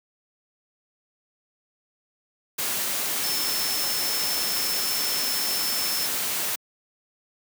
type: tone in noise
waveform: sine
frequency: 5300 Hz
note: E8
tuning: 9 cents sharp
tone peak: -28 dBFS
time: 3.23-6.07 s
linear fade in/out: 10 ms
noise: white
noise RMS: -27 dBFS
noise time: 2.58-6.56 s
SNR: -4 dB
effects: high-pass 150 Hz 12 dB/octave